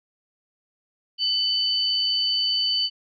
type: tone pair together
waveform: sine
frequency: 2995 / 4559 Hz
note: F#7 / C#8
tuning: +20 / +48 cents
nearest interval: perfect fifth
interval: 728 cents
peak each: -23 dBFS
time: 1.18-2.9 s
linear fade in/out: 50 ms
effects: none